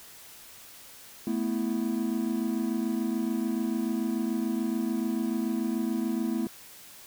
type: chord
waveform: triangle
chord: A suspended second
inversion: none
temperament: equal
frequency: 220 / 246.9 / 329.6 Hz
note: A3 / B3 / E4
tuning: 0 / 0 / 0 cents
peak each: -28 / -29 / -30 dBFS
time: 1.27-6.47 s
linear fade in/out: 2 ms
effects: white hiss -49 dBFS RMS until 7.06 s